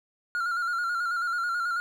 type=tone with vibrato; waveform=triangle; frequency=1400 Hz; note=F6; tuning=4 cents sharp; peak=-24 dBFS; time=0.35-1.8 s; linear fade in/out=0 ms; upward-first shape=square; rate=9.2 Hz; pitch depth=44 cents each way; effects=none